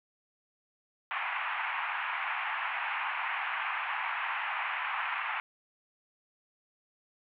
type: band-pass noise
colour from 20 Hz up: pink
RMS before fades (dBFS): -34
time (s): 1.11-5.4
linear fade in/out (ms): 0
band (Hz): 820 to 2700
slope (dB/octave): 48
effects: none